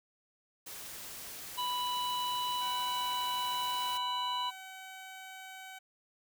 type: noise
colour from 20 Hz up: white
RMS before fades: -45 dBFS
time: 0.66-3.98 s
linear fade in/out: 10 ms
type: harmonic tone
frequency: 987.8 Hz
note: B5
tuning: in tune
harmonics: 1 / 3 / 4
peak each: -33 / -38 / -42 dBFS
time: 1.57-4.51 s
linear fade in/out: 20 ms
type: tone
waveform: 15% pulse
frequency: 759 Hz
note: F#5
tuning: 44 cents sharp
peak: -39 dBFS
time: 2.61-5.79 s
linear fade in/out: 10 ms
effects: none